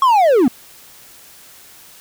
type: linear sweep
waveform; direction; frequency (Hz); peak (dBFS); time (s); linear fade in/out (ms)
triangle; down; 1109 to 223.5; -7; 0.02-0.48; 2
effects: white hiss -43 dBFS RMS until 2 s